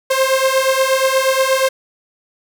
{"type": "beating tone pair", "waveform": "sawtooth", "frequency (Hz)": [525, 533.4], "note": ["C5", "C5"], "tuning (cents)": [6, 33], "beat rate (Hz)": 8.4, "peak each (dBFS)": -12, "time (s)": [0.1, 1.69], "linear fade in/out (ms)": 10, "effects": []}